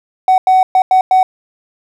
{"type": "tone bursts at uneven times", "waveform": "triangle", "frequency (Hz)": 750, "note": "F#5", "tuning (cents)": 23, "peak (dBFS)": -3, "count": 5, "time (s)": [[0.28, 0.38], [0.47, 0.63], [0.75, 0.82], [0.91, 1.01], [1.11, 1.23]], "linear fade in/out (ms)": 2, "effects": ["tanh soft clip ceiling -1 dBFS"]}